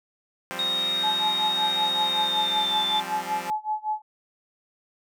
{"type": "chord", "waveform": "5% pulse", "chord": "F suspended second", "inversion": "none", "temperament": "equal", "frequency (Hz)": [174.61, 196, 261.6], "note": ["F3", "G3", "C4"], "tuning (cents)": [0, 0, 0], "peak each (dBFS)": -26, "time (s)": [0.51, 3.5], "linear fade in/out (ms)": 0}
{"type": "tone with pitch glide", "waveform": "sine", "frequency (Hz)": [3729, 3542], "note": ["A#7", "A7"], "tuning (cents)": [0, 11], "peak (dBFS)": -23, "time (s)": [0.59, 3], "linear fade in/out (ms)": 2, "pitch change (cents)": -89, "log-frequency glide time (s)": [2.02, 2.82]}
{"type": "tone with tremolo", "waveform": "sine", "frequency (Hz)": 857, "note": "A5", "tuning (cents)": -46, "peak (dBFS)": -22, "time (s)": [1.03, 4.02], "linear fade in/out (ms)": 10, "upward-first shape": "sine", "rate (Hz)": 5.3, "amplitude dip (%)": 95}
{"effects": []}